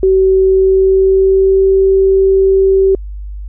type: tone with pitch glide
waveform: sine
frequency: 380.4 to 385.5 Hz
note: F#4 to G4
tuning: +48 to -29 cents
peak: -6 dBFS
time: 0.03-2.95 s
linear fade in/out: 2 ms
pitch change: +23 cents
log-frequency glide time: 0.4-1.65 s
effects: added 50 Hz sine -22 dBFS peak until 3.48 s